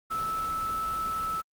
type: tone in noise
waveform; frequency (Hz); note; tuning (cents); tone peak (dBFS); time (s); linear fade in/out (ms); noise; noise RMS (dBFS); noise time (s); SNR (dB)
sine; 1311; E6; -10; -28; 0.1-1.42; 20; pink; -41; 0.1-1.42; +10
effects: Opus 48 kbps

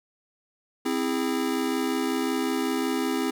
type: chord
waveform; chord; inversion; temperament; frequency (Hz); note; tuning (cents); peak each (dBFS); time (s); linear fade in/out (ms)
square; C augmented; none; just; 261.6 / 327 / 408.8; C4 / E4 / G#4; 0 / -14 / -27; -28 / -30 / -31; 0.85-3.31; 10
effects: none

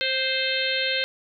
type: harmonic tone with a mistuned harmonic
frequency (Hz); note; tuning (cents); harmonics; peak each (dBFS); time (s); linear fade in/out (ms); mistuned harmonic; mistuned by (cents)
523.3; C5; 0; 1 / 3 / 4 / 5 / 6 / 7 / 8; -30 / -30 / -30 / -30 / -30 / -30 / -30; 0.01-1.04; 0; 1; +15
effects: none

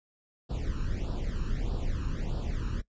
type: noise with flanger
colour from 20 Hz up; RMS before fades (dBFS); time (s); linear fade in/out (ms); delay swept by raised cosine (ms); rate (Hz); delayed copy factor
brown; -31; 0.49-2.82; 20; 0.23 to 0.74; 1.6; +1
effects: noise-tail reverb RT60 0.1 s tail -20 dB re dry + resampled to 16000 Hz

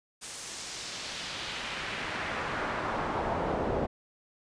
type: noise with band-pass filter sweep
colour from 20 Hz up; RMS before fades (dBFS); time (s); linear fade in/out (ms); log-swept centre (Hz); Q
brown; -34; 0.21-3.87; 20; 8900 to 550; 1.2
effects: resampled to 22050 Hz

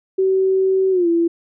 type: tone with pitch glide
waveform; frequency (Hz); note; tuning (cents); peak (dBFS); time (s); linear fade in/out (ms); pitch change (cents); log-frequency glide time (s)
sine; 380.7 to 337.2; F#4 to E4; +49 to +39; -13; 0.18-1.28; 10; -210; 0.91-1.08
effects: none

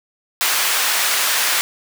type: high-pass noise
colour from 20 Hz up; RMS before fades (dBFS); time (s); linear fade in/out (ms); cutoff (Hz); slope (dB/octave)
pink; -18; 0.41-1.61; 0; 1200; 12
effects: none

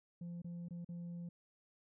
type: tone with dropouts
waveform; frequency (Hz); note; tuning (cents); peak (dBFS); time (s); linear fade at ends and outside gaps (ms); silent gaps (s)
sine; 172.6; F3; -20; -40; 0.21-1.29; 5; 0.419-0.444 / 0.685-0.707 / 0.847-0.889
effects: tanh soft clip ceiling -42 dBFS

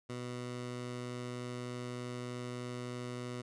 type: tone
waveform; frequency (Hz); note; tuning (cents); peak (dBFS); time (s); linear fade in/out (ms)
15% pulse; 123.3; B2; -2; -33; 0.09-3.42; 10
effects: resampled to 22050 Hz

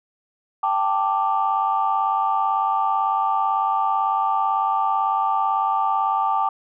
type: chord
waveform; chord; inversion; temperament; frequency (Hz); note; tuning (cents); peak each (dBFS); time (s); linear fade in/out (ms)
sine; G suspended second; none; just; 784 / 882 / 1176; G5 / A5 / D6; 0 / +4 / +2; -22; 0.63-6.49; 5
effects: tanh soft clip ceiling -9 dBFS

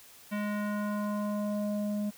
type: tone with low-pass filter sweep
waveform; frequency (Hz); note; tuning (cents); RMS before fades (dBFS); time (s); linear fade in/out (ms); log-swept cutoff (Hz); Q
square; 207.7; G#3; 0; -32; 0.31-2.11; 20; 2300 to 430; 1.8
effects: white hiss -54 dBFS RMS until 2.17 s

